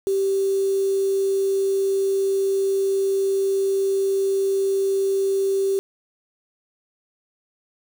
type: tone with quantisation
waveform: sine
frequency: 389.9 Hz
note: G4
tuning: 9 cents flat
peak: -18 dBFS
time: 0.07-5.79 s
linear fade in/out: 0 ms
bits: 6
effects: none